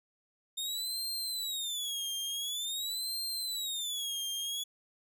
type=tone with vibrato; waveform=sawtooth; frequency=3655 Hz; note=A#7; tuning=35 cents flat; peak=-31 dBFS; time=0.57-4.64 s; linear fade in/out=10 ms; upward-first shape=sine; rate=0.47 Hz; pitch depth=230 cents each way; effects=none